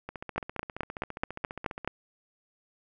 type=two click trains; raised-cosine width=0.5 ms; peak=-22 / -13 dBFS; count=27 / 8; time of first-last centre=0.09-1.847 / 0.38-1.876 s; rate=14.8 / 4.68 Hz; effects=none